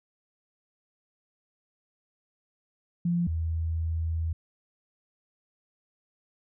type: tone pair in turn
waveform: sine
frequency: 172.8 / 81.55 Hz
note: F3 / E2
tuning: -18 / -18 cents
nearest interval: octave + minor second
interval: 1300 cents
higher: first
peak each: -23 / -26 dBFS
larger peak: first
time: 3.05-3.27 / 3.27-4.33 s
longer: second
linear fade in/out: 5 ms
effects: none